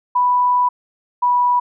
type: tone pair in turn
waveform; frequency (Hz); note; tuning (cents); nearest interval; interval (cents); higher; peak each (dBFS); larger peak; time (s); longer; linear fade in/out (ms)
sine; 987.8 / 979.8; B5 / B5; 0 / -14; unison; 14; first; -12; neither; 0.15-0.69 / 1.22-1.6; first; 10
effects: none